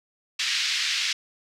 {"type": "band-pass noise", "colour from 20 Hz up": "white", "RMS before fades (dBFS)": -26, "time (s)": [0.39, 1.13], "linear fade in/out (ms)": 5, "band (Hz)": [1800, 5100], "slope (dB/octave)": 24, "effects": []}